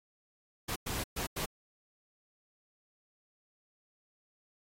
pink noise bursts at uneven times, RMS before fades -36 dBFS, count 4, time 0.68-0.76 / 0.86-1.04 / 1.16-1.27 / 1.36-1.46 s, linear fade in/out 10 ms, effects AAC 48 kbps

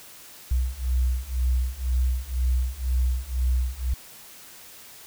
sine beating tone pair, 61.74 / 63.74 Hz, B1 / C2, 0 / -45 cents, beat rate 2 Hz, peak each -25 / -24 dBFS, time 0.51-3.94 s, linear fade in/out 5 ms, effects white hiss -46 dBFS RMS until 5.06 s

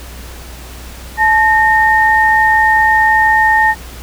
sine tone pair together, 867 / 1837.1 Hz, A5 / A#6, -26 / -26 cents, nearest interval octave + minor second, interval 1300 cents, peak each -10 / -10 dBFS, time 1.17-3.75 s, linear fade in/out 50 ms, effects added 61 Hz sine -30 dBFS peak until 4.02 s + pink hiss -34 dBFS RMS until 4.02 s

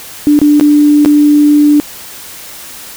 sine tone with dropouts, 294.9 Hz, D4, 7 cents sharp, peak -3 dBFS, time 0.27-1.8 s, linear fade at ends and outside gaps 0 ms, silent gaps 0.39-0.416 / 0.598-0.61 / 1.049-1.059 s, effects white hiss -29 dBFS RMS until 2.96 s

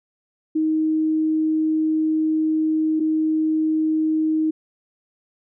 sine tone pair in turn, 313.9 / 313.9 Hz, D#4 / D#4, +15 / +15 cents, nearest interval unison, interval 0 cents, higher neither, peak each -17 dBFS, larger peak neither, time 0.55-3 / 3-4.51 s, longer first, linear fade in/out 10 ms, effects none

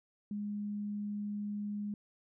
sine tone, 206.5 Hz, G#3, 10 cents flat, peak -35 dBFS, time 0.31-1.94 s, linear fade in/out 2 ms, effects none

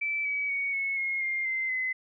sine tone with pitch steps, 2320 / 2278 / 2236 / 2195 / 2155 / 2115 / 2076 / 2038 Hz, D7 / C#7 / C#7 / C#7 / C#7 / C7 / C7 / C7, -22 / +47 / +14 / -18 / -49 / +18 / -14 / -46 cents, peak -27 dBFS, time 0.01-1.93 s, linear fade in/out 10 ms, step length 240 ms, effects none

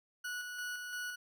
40% pulse tone with tremolo, 1469 Hz, F#6, 13 cents flat, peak -37 dBFS, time 0.24-1.16 s, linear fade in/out 10 ms, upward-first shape square, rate 2.9 Hz, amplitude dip 35%, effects none

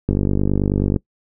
click train, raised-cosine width 3 ms, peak -5 dBFS, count 44, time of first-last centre 0.09-0.962 s, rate 49.3 Hz, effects noise-tail reverb RT60 0.1 s tail -22 dB re dry

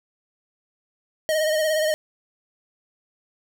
square tone with vibrato, 622.3 Hz, D#5, in tune, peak -20 dBFS, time 1.29-1.94 s, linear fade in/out 0 ms, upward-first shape sine, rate 17 Hz, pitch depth 41 cents each way, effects none

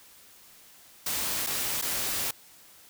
white noise with dropouts, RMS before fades -30 dBFS, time 1.06-2.31 s, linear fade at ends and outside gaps 5 ms, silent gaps 1.465-1.469 / 1.815-1.822 s, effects white hiss -54 dBFS RMS until 2.89 s

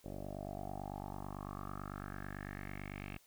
10% pulse tone with low-pass filter sweep, 49 Hz, G1, in tune, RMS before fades -45 dBFS, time 0.04-3.18 s, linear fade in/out 10 ms, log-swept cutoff 530 to 2600 Hz, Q 5.2, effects white hiss -67 dBFS RMS until 3.26 s

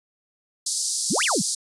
white band-pass noise, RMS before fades -26 dBFS, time 0.66-1.55 s, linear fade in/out 5 ms, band 4300 to 9900 Hz, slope 48 dB/octave
sine exponential two-way sweep, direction up then down, 144.5 to 3624 to 144.5 Hz, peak -21 dBFS, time 1.1-1.42 s, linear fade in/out 10 ms, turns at 1.24 s
effects resampled to 24000 Hz

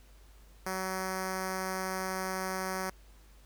5% pulse tone with notch filter, 188 Hz, F#3, 28 cents sharp, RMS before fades -35 dBFS, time 0.66-2.9 s, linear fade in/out 5 ms, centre 2800 Hz, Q 1.3, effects added 50 Hz sine -54 dBFS peak until 3.45 s + pink hiss -63 dBFS RMS until 3.45 s

